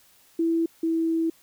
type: tone pair in turn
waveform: sine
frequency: 330.6 / 327.2 Hz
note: E4 / E4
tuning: +5 / -13 cents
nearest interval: unison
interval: 18 cents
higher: first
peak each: -20 / -21 dBFS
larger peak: first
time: 0.39-0.66 / 0.83-1.3 s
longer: second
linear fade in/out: 5 ms
effects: white hiss -58 dBFS RMS until 1.42 s